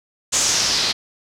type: noise with low-pass filter sweep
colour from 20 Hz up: white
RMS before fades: -19 dBFS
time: 0.32-0.93 s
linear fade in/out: 20 ms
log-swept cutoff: 7200 to 4300 Hz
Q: 3.3
effects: none